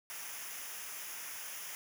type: noise with comb filter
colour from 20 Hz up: white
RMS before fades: -44 dBFS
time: 0.1-1.75 s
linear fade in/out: 0 ms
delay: 0.24 ms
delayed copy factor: -0.7
effects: none